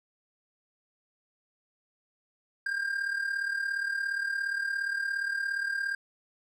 triangle tone with amplitude modulation, 1600 Hz, G6, 35 cents sharp, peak -24 dBFS, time 2.66-5.95 s, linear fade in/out 5 ms, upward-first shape sine, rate 37.2 Hz, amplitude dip 65%, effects none

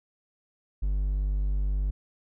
triangle tone, 49.33 Hz, G1, 12 cents sharp, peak -22 dBFS, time 0.82-1.91 s, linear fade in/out 10 ms, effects none

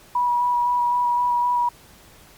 sine tone with vibrato, 971 Hz, B5, 30 cents flat, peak -17 dBFS, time 0.15-1.69 s, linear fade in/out 5 ms, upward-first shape square, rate 3.9 Hz, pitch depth 12 cents each way, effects pink hiss -49 dBFS RMS until 2.37 s + MP3 96 kbps

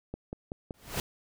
click train, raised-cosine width 2 ms, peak -23 dBFS, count 4, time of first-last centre 0.14-0.708 s, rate 5.28 Hz
pink noise with exponential growth, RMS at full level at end -29 dBFS, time 0.74-1 s, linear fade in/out 1 ms, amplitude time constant 56 ms
effects none

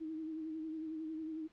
sine tone with vibrato, 316.5 Hz, D#4, 30 cents sharp, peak -39 dBFS, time 0-1.48 s, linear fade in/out 20 ms, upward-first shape sine, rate 11 Hz, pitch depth 39 cents each way, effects pink hiss -70 dBFS RMS until 1.52 s + low-pass 4000 Hz 12 dB/octave

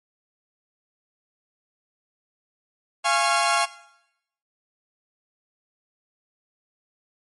sawtooth tone cluster, 689 / 828 / 1095 / 1383 Hz, F5 / G#5 / C#6 / F6, -24 / -5 / -22 / -17 cents, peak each -21 dBFS, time 3.04-3.66 s, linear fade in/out 20 ms, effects noise-tail reverb RT60 0.8 s tail -17 dB re dry + MP3 48 kbps

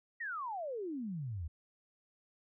sine exponential sweep, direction down, 1940 to 74 Hz, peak -37 dBFS, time 0.2-1.48 s, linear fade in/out 10 ms, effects none

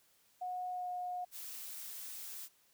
sine tone with pitch glide, 728 to 720.9 Hz, F#5 to F#5, -28 to -45 cents, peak -37 dBFS, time 0.41-1.25 s, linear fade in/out 10 ms, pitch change -17 cents, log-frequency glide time 0.71-0.89 s
blue noise, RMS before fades -46 dBFS, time 1.31-2.49 s, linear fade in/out 50 ms
effects white hiss -70 dBFS RMS until 2.73 s

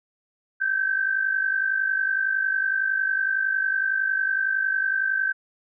sine tone pair together, 1549.1 / 1600 Hz, G6 / G6, -21 / +35 cents, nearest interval minor second, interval 56 cents, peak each -22 / -27 dBFS, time 0.6-5.33 s, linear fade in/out 20 ms, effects none

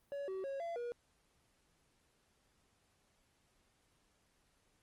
triangle tone with pitch steps, 564 / 380.5 / 548 / 678 / 478.9 Hz, C#5 / F#4 / C#5 / E5 / A#4, +30 / +48 / -20 / +49 / +47 cents, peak -37 dBFS, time 0.12-0.92 s, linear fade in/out 0 ms, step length 160 ms, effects pink hiss -75 dBFS RMS until 4.82 s + Opus 32 kbps

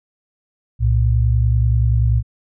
sine tone pair together, 64.43 / 114.8 Hz, C2 / A#2, -26 / -26 cents, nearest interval minor seventh, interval 1000 cents, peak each -15 dBFS, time 0.79-2.23 s, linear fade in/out 50 ms, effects none

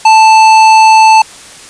sine tone with tanh clipping, 880 Hz, A5, in tune, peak -3 dBFS, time 0.05-1.22 s, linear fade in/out 5 ms, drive 16 dB, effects white hiss -32 dBFS RMS until 1.69 s + resampled to 22050 Hz

